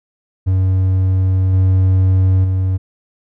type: tone with level steps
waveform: triangle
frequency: 93.9 Hz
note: F#2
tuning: 26 cents sharp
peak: -9 / -7 / -11 dBFS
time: 0.46-2.78 s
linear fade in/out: 20 ms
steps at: 1.53 / 2.44 s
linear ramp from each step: 5 ms
effects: none